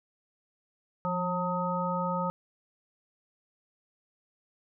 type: harmonic tone with a mistuned harmonic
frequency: 180 Hz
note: F#3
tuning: 47 cents flat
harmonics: 1 / 3 / 5 / 7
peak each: -32 / -34 / -33 / -33 dBFS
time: 1.05-2.3 s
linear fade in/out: 0 ms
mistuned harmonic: 1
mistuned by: -48 cents
effects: none